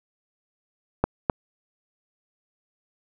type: clicks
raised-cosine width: 1 ms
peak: -5 dBFS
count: 2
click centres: 1.04 / 1.298 s
effects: none